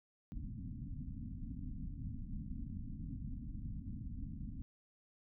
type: low-pass noise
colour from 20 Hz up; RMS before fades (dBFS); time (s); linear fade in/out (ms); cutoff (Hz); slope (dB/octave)
pink; -44; 0.32-4.62; 0; 280; 96
effects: none